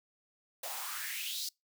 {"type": "noise with high-pass filter sweep", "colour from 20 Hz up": "white", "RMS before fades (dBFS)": -39, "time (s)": [0.63, 1.49], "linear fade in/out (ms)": 5, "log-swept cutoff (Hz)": [600, 5000], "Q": 4, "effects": ["noise-tail reverb RT60 0.2 s tail -26 dB re dry"]}